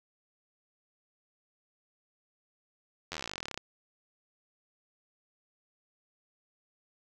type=slowing click train; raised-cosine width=0.2 ms; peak=-19 dBFS; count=24; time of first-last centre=3.12-3.576 s; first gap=11 ms; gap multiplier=1.05; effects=none